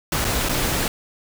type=noise with dropouts; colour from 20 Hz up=pink; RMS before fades=-22 dBFS; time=0.12-0.88 s; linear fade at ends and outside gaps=2 ms; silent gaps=0.245-0.249 / 0.488-0.493 s; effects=none